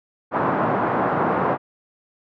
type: band-pass noise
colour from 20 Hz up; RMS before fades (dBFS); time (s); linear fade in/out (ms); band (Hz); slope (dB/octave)
white; -21; 0.31-1.58; 50; 120 to 1200; 24
effects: none